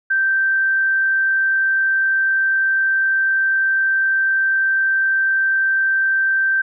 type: tone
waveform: sine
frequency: 1563 Hz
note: G6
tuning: 6 cents flat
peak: -14 dBFS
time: 0.1-6.62 s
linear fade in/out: 10 ms
effects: none